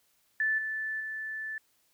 sine tone with level steps, 1753 Hz, A6, 7 cents flat, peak -25 / -31 / -34 dBFS, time 0.4-1.58 s, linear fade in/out 2 ms, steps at 0.58 / 1 s, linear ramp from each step 5 ms, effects white hiss -70 dBFS RMS until 1.93 s

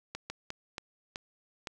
slowing click train, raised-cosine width 0.2 ms, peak -20 dBFS, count 6, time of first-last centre 0.15-1.672 s, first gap 150 ms, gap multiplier 1.36, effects none

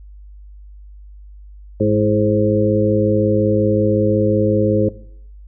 harmonic tone with a mistuned harmonic, 105.5 Hz, G#2, 28 cents sharp, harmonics 1 / 2 / 3 / 4 / 5, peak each -19 / -19 / -19 / -19 / -19 dBFS, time 1.8-4.89 s, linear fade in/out 5 ms, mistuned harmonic 3, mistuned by +52 cents, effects noise-tail reverb RT60 0.7 s tail -19 dB re dry + added 50 Hz sine -36 dBFS peak until 5.47 s

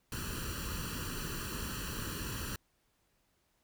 pink noise with comb filter, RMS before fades -39 dBFS, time 0.12-2.56 s, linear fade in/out 2 ms, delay 0.69 ms, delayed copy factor +0.85, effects pink hiss -75 dBFS RMS until 3.63 s

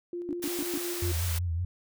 sine tone with tremolo, 349.2 Hz, F4, in tune, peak -32 dBFS, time 0.13-1.12 s, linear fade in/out 2 ms, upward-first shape square, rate 5.6 Hz, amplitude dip 30%
sine tone bursts, 293.7 Hz, D4, in tune, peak -30 dBFS, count 4, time 0.29-0.776 s, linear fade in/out 0 ms, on 39 ms, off 110 ms
white high-pass noise, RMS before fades -36 dBFS, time 0.42-1.39 s, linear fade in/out 10 ms, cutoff 410 Hz, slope 24 dB/octave
sine tone with vibrato, 85.7 Hz, F2, 32 cents flat, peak -27 dBFS, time 1.02-1.65 s, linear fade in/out 5 ms, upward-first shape triangle, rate 5.4 Hz, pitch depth 97 cents each way
effects none

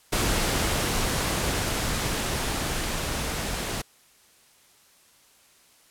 pink noise with level ramp, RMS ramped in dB -24 to -30 dBFS, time 0.12-3.82 s, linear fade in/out 10 ms, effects white hiss -58 dBFS RMS until 5.9 s + low-pass 12000 Hz 12 dB/octave

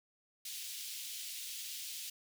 pink high-pass noise, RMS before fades -44 dBFS, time 0.45-2.1 s, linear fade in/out 5 ms, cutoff 2900 Hz, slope 24 dB/octave, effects none

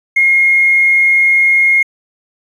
triangle tone, 2145 Hz, C7, 42 cents sharp, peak -3 dBFS, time 0.16-1.83 s, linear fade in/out 10 ms, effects tanh soft clip ceiling -5 dBFS + resampled to 32000 Hz

